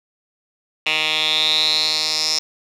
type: tone with band-pass filter sweep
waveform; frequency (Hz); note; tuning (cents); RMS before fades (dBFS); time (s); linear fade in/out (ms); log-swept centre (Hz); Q
10% pulse; 155.56; D#3; 0; -19; 0.86-2.39; 5; 2900 to 5300; 7.2
effects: none